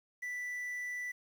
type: tone with quantisation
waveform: triangle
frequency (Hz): 1975.5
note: B6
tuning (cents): 0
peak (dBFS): -35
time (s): 0.22-1.12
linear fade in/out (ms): 10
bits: 10
effects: none